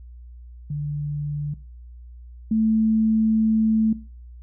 sine tone pair in turn, 146.83 / 220 Hz, D3 / A3, 0 / 0 cents, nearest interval perfect fifth, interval 700 cents, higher second, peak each -24 / -17 dBFS, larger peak second, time 0.7-1.54 / 2.51-3.93 s, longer second, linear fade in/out 5 ms, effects noise-tail reverb RT60 0.4 s tail -19 dB re dry + added 60 Hz sine -39 dBFS peak until 4.42 s

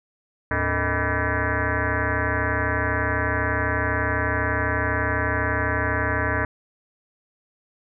sine tone with frequency modulation, 803 Hz, G5, 41 cents sharp, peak -20 dBFS, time 0.51-6.45 s, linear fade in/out 2 ms, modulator 182 Hz, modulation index 5.9, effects none

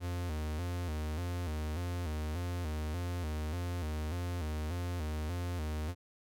45% pulse tone with vibrato, 82.41 Hz, E2, in tune, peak -34 dBFS, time 0-5.95 s, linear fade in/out 50 ms, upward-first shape square, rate 1.7 Hz, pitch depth 120 cents each way, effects none

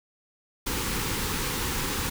pink band-stop noise, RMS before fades -29 dBFS, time 0.66-2.1 s, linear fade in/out 10 ms, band 530 to 790 Hz, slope 96 dB/octave, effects none

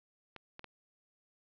clicks, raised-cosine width 0.3 ms, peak -30 dBFS, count 3, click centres 0.363 / 0.594 / 0.643 s, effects low-pass 5000 Hz 12 dB/octave

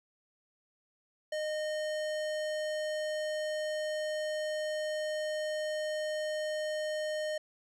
sine tone with hard clipping, 614 Hz, D#5, 23 cents flat, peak -34 dBFS, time 1.32-7.38 s, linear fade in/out 5 ms, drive 18 dB, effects none

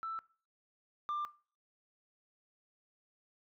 sine tone pair in turn, 1325 / 1189.7 Hz, E6 / D6, +9 / +22 cents, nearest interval major second, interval 187 cents, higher first, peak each -36 / -31 dBFS, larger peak second, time 0.03-0.19 / 1.09-1.25 s, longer neither, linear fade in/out 0 ms, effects noise-tail reverb RT60 0.4 s tail -21 dB re dry + tanh soft clip ceiling -32 dBFS

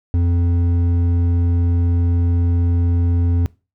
sine tone with hard clipping, 86.4 Hz, F2, 18 cents flat, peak -15 dBFS, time 0.14-3.46 s, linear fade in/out 0 ms, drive 7 dB, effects noise-tail reverb RT60 0.3 s tail -22 dB re dry

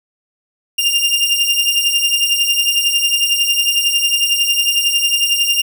sawtooth beating tone pair, 2794 / 2805 Hz, F7 / F7, 0 / +7 cents, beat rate 11 Hz, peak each -13 / -12 dBFS, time 0.78-5.62 s, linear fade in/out 10 ms, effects none

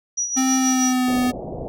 sine tone with tremolo, 5820 Hz, F#8, 29 cents flat, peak -19 dBFS, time 0.17-0.93 s, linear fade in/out 10 ms, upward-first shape sine, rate 6.3 Hz, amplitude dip 60%
square tone with pitch glide, 261.6 to 249.8 Hz, C4 to B3, 0 to +20 cents, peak -18 dBFS, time 0.36-1.32 s, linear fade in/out 20 ms, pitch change -80 cents, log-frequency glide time 0.57-1.18 s
white low-pass noise, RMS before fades -31 dBFS, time 1.08-1.68 s, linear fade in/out 0 ms, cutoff 730 Hz, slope 48 dB/octave
effects none

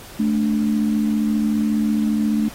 sine tone pair together, 217.9 / 292.6 Hz, A3 / D4, -17 / -6 cents, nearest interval perfect fourth, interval 511 cents, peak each -17 / -23 dBFS, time 0.19-2.49 s, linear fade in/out 10 ms, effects pink hiss -40 dBFS RMS until 2.54 s + AAC 48 kbps

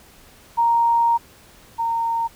sine tone pair in turn, 932.3 / 920 Hz, A#5 / A#5, 0 / -23 cents, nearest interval unison, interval 23 cents, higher first, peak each -14 / -19 dBFS, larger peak first, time 0.57-1.18 / 1.78-2.28 s, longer first, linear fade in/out 20 ms, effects pink hiss -49 dBFS RMS until 2.35 s

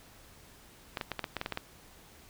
clicks, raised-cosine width 0.3 ms, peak -17 dBFS, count 10, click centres 0.972 / 1.012 / 1.117 / 1.193 / 1.242 / 1.367 / 1.414 / 1.461 / 1.523 / 1.574 s, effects pink hiss -56 dBFS RMS until 2.29 s

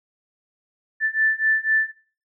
sine beating tone pair, 1760 / 1764 Hz, A6 / A6, 0 / +4 cents, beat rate 4 Hz, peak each -21 dBFS, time 1-1.92 s, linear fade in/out 50 ms, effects noise-tail reverb RT60 0.4 s tail -17 dB re dry

